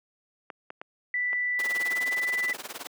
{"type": "clicks", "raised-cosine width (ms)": 0.5, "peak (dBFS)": -22, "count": 4, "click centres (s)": [0.502, 0.704, 0.815, 1.331]}
{"type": "tone with pitch glide", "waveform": "sine", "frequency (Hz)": [1975.5, 1986.9], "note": ["B6", "B6"], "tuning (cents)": [0, 10], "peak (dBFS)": -25, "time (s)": [1.14, 2.53], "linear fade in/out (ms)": 2, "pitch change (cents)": 10, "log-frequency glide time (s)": [1.74, 2]}
{"type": "noise with tremolo", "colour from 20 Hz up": "pink", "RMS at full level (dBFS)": -33, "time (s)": [1.59, 2.87], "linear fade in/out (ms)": 0, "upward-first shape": "triangle", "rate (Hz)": 19, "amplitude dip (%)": 100}
{"effects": ["high-pass 400 Hz 12 dB/octave"]}